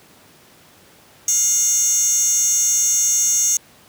15% pulse tone with high-pass filter, 713 Hz, F5, 36 cents sharp, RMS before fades -17 dBFS, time 1.28-3.57 s, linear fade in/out 2 ms, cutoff 6300 Hz, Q 9, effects pink hiss -49 dBFS RMS until 3.88 s + high-pass 100 Hz 12 dB/octave

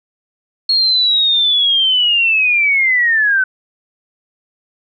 sine linear sweep, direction down, 4302 to 1500 Hz, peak -10 dBFS, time 0.69-3.44 s, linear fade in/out 5 ms, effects none

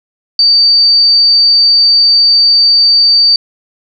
sine tone, 4613 Hz, D8, 32 cents flat, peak -4 dBFS, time 0.39-3.36 s, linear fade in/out 2 ms, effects none

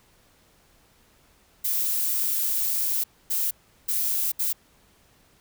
violet noise bursts at uneven times, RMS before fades -25 dBFS, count 4, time 1.64-3.04 / 3.3-3.51 / 3.88-4.32 / 4.39-4.53 s, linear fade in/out 10 ms, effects pink hiss -60 dBFS RMS until 5.4 s

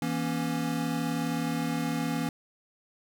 square chord, A# diminished, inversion second, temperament equal with one note detuned, 164.81 / 238 / 277.2 Hz, E3 / A#3 / C#4, 0 / +36 / 0 cents, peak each -33 dBFS, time 0.02-2.29 s, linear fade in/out 2 ms, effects none

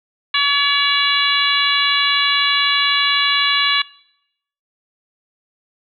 harmonic tone, 568 Hz, C#5, 42 cents sharp, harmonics 2 / 3 / 4 / 5 / 6 / 7, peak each -21 / -21 / -21 / -21 / -21 / -21 dBFS, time 0.34-3.82 s, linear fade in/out 5 ms, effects noise-tail reverb RT60 0.8 s tail -22 dB re dry

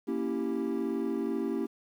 triangle chord, A# diminished seventh, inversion none, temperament equal, 233.1 / 277.2 / 329.6 / 392 Hz, A#3 / C#4 / E4 / G4, 0 / 0 / 0 / 0 cents, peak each -32 dBFS, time 0.07-1.67 s, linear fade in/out 20 ms, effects tanh soft clip ceiling -19 dBFS + 10-bit

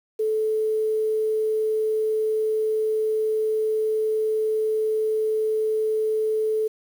sine tone with quantisation, 434.9 Hz, A4, 20 cents flat, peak -20 dBFS, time 0.19-6.68 s, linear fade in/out 10 ms, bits 8, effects none

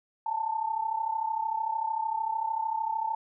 sine tone pair together, 866 / 899.3 Hz, A5 / A5, -28 / +38 cents, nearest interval minor second, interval 66 cents, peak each -32 / -29 dBFS, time 0.26-3.15 s, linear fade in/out 5 ms, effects none

